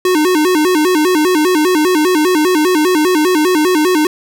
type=tone with vibrato; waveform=square; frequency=334.4 Hz; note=E4; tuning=25 cents sharp; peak=-10 dBFS; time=0.05-4.07 s; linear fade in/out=2 ms; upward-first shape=square; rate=5 Hz; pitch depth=160 cents each way; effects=none